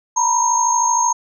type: tone cluster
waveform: sine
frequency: 928 / 981 / 6460 Hz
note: A#5 / B5 / G#8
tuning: -8 / -12 / -49 cents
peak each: -18 dBFS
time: 0.16-1.13 s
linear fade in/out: 10 ms
effects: none